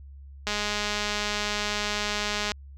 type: click train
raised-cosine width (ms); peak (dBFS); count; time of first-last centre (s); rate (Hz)
0.2; -11; 427; 0.47-2.518; 208
effects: added 69 Hz sine -42 dBFS peak until 2.77 s